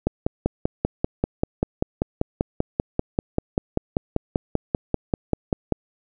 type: click train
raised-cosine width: 2 ms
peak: -6 dBFS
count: 30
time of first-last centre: 0.07-5.723 s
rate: 5.13 Hz
effects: none